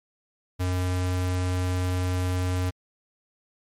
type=tone; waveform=square; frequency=91 Hz; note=F#2; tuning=28 cents flat; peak=-24 dBFS; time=0.59-2.71 s; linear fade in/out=20 ms; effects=MP3 64 kbps